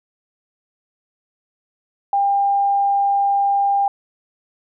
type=tone; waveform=sine; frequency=799 Hz; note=G5; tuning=33 cents sharp; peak=-14 dBFS; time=2.13-3.88 s; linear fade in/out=2 ms; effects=none